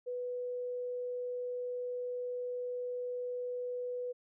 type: tone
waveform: sine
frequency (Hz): 493.9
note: B4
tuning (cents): 0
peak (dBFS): -35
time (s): 0.06-4.13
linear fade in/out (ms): 20
effects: none